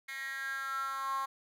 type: tone with high-pass filter sweep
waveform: 10% pulse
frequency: 270 Hz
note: C#4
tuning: 45 cents flat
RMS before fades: -37 dBFS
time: 0.08-1.26 s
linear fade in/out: 10 ms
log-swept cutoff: 2100 to 1000 Hz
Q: 8.1
effects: none